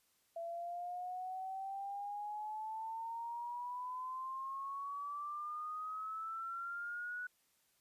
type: exponential sweep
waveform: sine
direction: up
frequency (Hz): 669 to 1480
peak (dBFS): -40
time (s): 0.36-7.27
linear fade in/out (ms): 5
effects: white hiss -75 dBFS RMS until 7.8 s + resampled to 32000 Hz